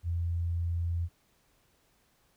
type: tone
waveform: sine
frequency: 85.2 Hz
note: F2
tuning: 42 cents flat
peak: -28 dBFS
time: 0.03-1.09 s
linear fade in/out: 50 ms
effects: pink hiss -69 dBFS RMS until 2.36 s